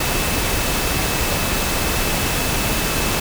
sine tone in noise, 2611 Hz, E7, 17 cents flat, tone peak -31 dBFS, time 0-3.2 s, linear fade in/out 5 ms, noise pink, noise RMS -20 dBFS, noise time 0-3.2 s, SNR -14 dB, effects none

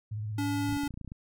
sine tone with vibrato, 106.8 Hz, G#2, 49 cents sharp, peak -32 dBFS, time 0.11-0.76 s, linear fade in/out 10 ms, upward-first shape square, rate 17 Hz, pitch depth 43 cents each way
square tone, 285.8 Hz, D4, 47 cents flat, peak -30 dBFS, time 0.38-0.88 s, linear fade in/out 5 ms
clicks, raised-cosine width 5 ms, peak -29 dBFS, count 12, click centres 0.691 / 0.727 / 0.77 / 0.835 / 0.872 / 0.907 / 0.941 / 0.975 / 1.013 / 1.047 / 1.077 / 1.119 s
effects none

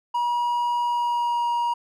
triangle tone with pitch glide, 960 to 950.6 Hz, B5 to A#5, -49 to +34 cents, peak -19 dBFS, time 0.14-1.74 s, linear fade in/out 10 ms, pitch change -17 cents, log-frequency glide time 0.83-1.48 s, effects none

